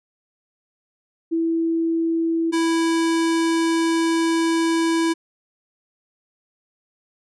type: tone pair in turn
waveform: sine / square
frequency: 329.6 / 329.6 Hz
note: E4 / E4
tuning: 0 / 0 cents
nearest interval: unison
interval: 0 cents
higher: neither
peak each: -18 dBFS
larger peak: neither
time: 1.31-2.52 / 2.52-5.14 s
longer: second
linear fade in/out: 20 ms
effects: resampled to 24000 Hz